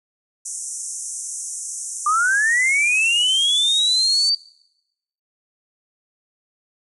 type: band-pass noise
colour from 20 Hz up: white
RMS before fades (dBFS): -30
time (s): 0.45-4.3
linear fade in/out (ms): 10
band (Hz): 5800 to 9900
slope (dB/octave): 96
type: linear sweep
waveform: sine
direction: up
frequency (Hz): 1174.7 to 4645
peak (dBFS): -15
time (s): 2.06-4.35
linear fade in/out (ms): 5
effects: noise-tail reverb RT60 0.9 s tail -23 dB re dry